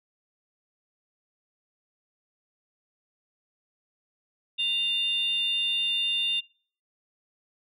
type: tone pair together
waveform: sine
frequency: 2794 / 3598 Hz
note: F7 / A7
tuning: 0 / +38 cents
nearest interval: major third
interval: 438 cents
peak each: -26 dBFS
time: 4.58-6.41 s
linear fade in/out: 20 ms
effects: noise-tail reverb RT60 0.5 s tail -25 dB re dry + tanh soft clip ceiling -18 dBFS